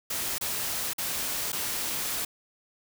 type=noise with dropouts; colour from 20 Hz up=white; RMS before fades=-31 dBFS; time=0.1-2.25 s; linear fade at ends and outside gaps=5 ms; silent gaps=0.383-0.41 / 0.934-0.982 / 1.52-1.528 s; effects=none